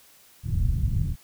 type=low-pass noise; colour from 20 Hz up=white; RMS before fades=-24 dBFS; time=0.43-1.16 s; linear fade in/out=50 ms; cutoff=130 Hz; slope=24 dB/octave; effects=white hiss -55 dBFS RMS until 1.23 s